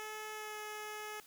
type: tone with pitch glide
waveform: 10% pulse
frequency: 430 to 424.6 Hz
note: A4 to G#4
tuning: -40 to +38 cents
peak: -34 dBFS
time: 0-1.2 s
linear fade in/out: 0 ms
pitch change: -22 cents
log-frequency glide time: 0.33-0.58 s
effects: white hiss -60 dBFS RMS until 1.26 s